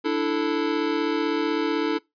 square chord, D suspended second, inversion none, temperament equal, 293.7 / 329.6 / 440 Hz, D4 / E4 / A4, 0 / 0 / 0 cents, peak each -27 dBFS, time 0.04-1.99 s, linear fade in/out 20 ms, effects noise-tail reverb RT60 0.2 s tail -24 dB re dry + resampled to 11025 Hz

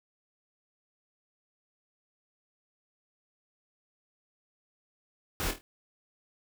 pink noise with echo, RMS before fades -32 dBFS, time 5.4-5.51 s, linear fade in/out 0 ms, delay 25 ms, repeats 4, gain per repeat -7 dB, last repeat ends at 5.61 s, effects none

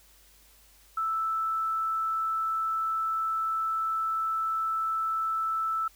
sine tone, 1318.5 Hz, E6, in tune, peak -26 dBFS, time 0.97-5.88 s, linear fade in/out 5 ms, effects added 50 Hz sine -61 dBFS peak until 5.95 s + white hiss -59 dBFS RMS until 5.95 s

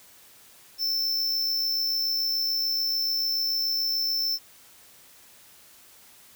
square tone with amplitude modulation, 5330 Hz, E8, 18 cents sharp, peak -23 dBFS, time 0.78-4.39 s, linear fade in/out 50 ms, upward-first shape sine, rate 66.9 Hz, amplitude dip 30%, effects white hiss -53 dBFS RMS until 6.35 s

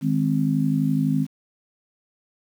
sine chord, Ab major, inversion second, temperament just, 155.74 / 207.7 / 259.6 Hz, Eb3 / Ab3 / C4, +2 / 0 / -13 cents, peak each -22 / -25 / -22 dBFS, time 0.01-1.27 s, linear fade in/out 50 ms, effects 8-bit

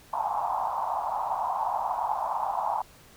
white band-pass noise, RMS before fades -29 dBFS, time 0.13-2.82 s, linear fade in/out 5 ms, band 740 to 980 Hz, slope 48 dB/octave, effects pink hiss -54 dBFS RMS until 3.16 s

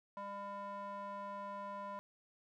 square tone with band-pass filter, 200.6 Hz, G3, 40 cents sharp, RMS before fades -45 dBFS, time 0.17-1.99 s, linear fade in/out 0 ms, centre 880 Hz, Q 6.9, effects none

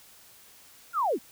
sine linear sweep, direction down, 1458 to 182.6 Hz, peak -23 dBFS, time 0.93-1.19 s, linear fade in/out 50 ms, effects white hiss -54 dBFS RMS until 1.31 s

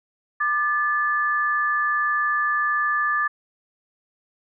sine tone pair together, 1192 / 1733.4 Hz, D6 / A6, +25 / -26 cents, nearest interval tritone, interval 649 cents, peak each -22 dBFS, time 0.4-3.28 s, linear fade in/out 10 ms, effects none

